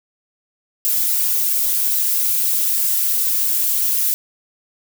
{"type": "noise with flanger", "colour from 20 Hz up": "violet", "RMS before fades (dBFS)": -18, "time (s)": [0.85, 4.14], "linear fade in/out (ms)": 0, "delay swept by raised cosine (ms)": [1.8, 5.4], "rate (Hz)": 1.5, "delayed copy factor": 0.8, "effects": []}